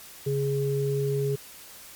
sine tone pair together, 138.59 / 415.3 Hz, C#3 / G#4, 0 / 0 cents, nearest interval octave + perfect fifth, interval 1900 cents, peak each -26 dBFS, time 0.26-1.36 s, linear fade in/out 10 ms, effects white hiss -46 dBFS RMS until 1.95 s + MP3 96 kbps

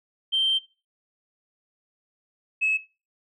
sine tone pair in turn, 3136 / 2585 Hz, G7 / E7, 0 / -34 cents, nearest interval minor third, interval 334 cents, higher first, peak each -19 dBFS, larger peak neither, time 0.32-0.59 / 2.61-2.78 s, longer first, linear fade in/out 20 ms, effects noise-tail reverb RT60 0.3 s tail -18 dB re dry + tanh soft clip ceiling -15 dBFS

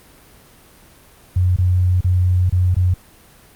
sine tone with dropouts, 90.6 Hz, F#2, 36 cents flat, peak -12 dBFS, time 1.36-2.94 s, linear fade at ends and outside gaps 5 ms, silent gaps 1.563-1.585 / 2.008-2.044 / 2.496-2.524 / 2.745-2.765 s, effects pink hiss -47 dBFS RMS until 3.55 s + Opus 32 kbps

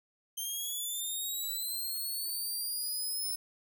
5% pulse linear sweep, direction up, 3136 to 5274 Hz, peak -27 dBFS, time 0.37-3.36 s, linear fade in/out 10 ms, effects none

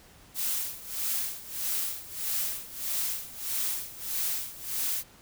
blue noise with tremolo, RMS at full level -29 dBFS, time 0.34-5.04 s, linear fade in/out 50 ms, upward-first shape sine, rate 1.6 Hz, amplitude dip 85%, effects pink hiss -55 dBFS RMS until 5.21 s

